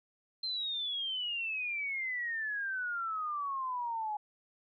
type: exponential sweep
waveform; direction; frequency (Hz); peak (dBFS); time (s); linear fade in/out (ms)
sine; down; 4162 to 830.6; -33; 0.43-4.17; 5
effects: none